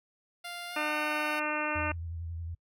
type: tone with pitch glide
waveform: 10% pulse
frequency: 698.5 to 744.3 Hz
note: F5 to F#5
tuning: 0 to +10 cents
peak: -30 dBFS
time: 0.44-1.4 s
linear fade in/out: 10 ms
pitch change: +110 cents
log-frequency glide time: 0.68-0.95 s
type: harmonic tone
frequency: 302.2 Hz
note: D4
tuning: 50 cents sharp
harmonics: 1 / 2 / 3 / 4 / 5 / 6 / 7 / 8 / 9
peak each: -38 / -37 / -37 / -37 / -37 / -41 / -42 / -39 / -37 dBFS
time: 0.76-1.92 s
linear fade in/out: 5 ms
type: tone with vibrato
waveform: sine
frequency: 83.5 Hz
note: E2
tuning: 23 cents sharp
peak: -35 dBFS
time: 1.75-2.55 s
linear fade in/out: 10 ms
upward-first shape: sine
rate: 11 Hz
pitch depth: 46 cents each way
effects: noise-tail reverb RT60 0.1 s tail -26 dB re dry